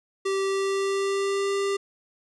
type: tone with pitch glide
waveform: square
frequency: 389.1 to 396.6 Hz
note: G4 to G4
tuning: -13 to +20 cents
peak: -24 dBFS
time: 0.25-1.77 s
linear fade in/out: 10 ms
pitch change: +33 cents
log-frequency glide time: 0.44-1.52 s
effects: resampled to 22050 Hz